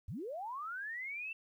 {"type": "linear sweep", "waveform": "sine", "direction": "up", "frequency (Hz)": [64, 2700], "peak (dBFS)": -39, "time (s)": [0.08, 1.33], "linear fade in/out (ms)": 5, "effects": ["12-bit"]}